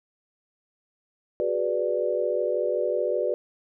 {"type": "chord", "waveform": "sine", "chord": "G# half-diminished seventh", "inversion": "third", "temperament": "equal", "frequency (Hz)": [370, 415.3, 493.9, 587.3], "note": ["F#4", "G#4", "B4", "D5"], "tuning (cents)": [0, 0, 0, 0], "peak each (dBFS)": [-29, -31, -27, -27], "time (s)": [1.4, 3.34], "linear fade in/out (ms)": 0, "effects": []}